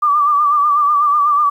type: tone with vibrato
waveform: sine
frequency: 1174.7 Hz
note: D6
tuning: in tune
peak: -10 dBFS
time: 0.02-1.5 s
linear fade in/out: 10 ms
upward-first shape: sine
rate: 8.1 Hz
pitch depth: 55 cents each way
effects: 8-bit